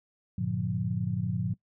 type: chord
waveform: sine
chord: G minor seventh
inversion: none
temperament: equal with one note detuned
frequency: 98 / 116.54 / 146.83 / 178.49 Hz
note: G2 / Bb2 / D3 / F3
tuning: 0 / 0 / 0 / +38 cents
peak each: -35 / -32 / -35 / -31 dBFS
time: 0.38-1.54 s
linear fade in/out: 5 ms
effects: noise-tail reverb RT60 0.1 s tail -20 dB re dry